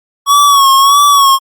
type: tone with vibrato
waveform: square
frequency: 1116 Hz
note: C#6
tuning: 11 cents sharp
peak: -5 dBFS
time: 0.26-1.39 s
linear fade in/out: 50 ms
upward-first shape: sine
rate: 1.6 Hz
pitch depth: 59 cents each way
effects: Opus 48 kbps